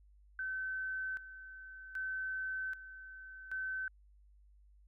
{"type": "tone with tremolo", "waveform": "sine", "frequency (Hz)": 1531, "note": "G6", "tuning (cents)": -41, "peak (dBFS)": -36, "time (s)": [0.39, 3.88], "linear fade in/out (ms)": 2, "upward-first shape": "square", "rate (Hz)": 0.64, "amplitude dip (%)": 75, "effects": ["added 50 Hz sine -60 dBFS peak until 4.87 s"]}